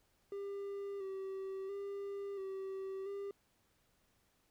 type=tone with vibrato; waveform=triangle; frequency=392 Hz; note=G4; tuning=in tune; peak=-38 dBFS; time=0.32-3.31 s; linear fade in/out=2 ms; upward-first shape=square; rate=0.73 Hz; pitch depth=31 cents each way; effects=pink hiss -75 dBFS RMS until 4.5 s